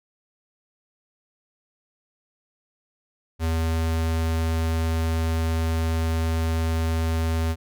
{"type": "tone", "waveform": "square", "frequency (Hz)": 81.4, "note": "E2", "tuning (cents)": -21, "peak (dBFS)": -22, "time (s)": [3.39, 7.56], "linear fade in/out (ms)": 50, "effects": []}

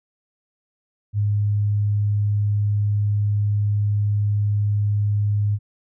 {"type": "tone", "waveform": "sine", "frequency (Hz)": 103.4, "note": "G#2", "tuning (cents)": -7, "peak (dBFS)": -17, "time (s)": [1.13, 5.59], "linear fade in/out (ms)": 50, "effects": []}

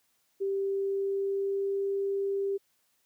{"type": "tone with pitch glide", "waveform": "sine", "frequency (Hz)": [392, 395], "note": ["G4", "G4"], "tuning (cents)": [0, 13], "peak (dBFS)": -27, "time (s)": [0.4, 2.58], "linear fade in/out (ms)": 20, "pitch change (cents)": 13, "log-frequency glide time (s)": [0.51, 1.86], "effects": ["white hiss -72 dBFS RMS until 3.05 s", "high-pass 60 Hz 12 dB/octave"]}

